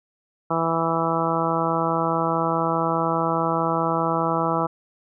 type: harmonic tone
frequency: 164.81 Hz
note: E3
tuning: in tune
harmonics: 1 / 2 / 3 / 4 / 5 / 6 / 7 / 8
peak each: -28 / -28 / -28 / -28 / -28 / -28 / -28 / -28 dBFS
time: 0.5-4.67 s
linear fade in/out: 10 ms
effects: none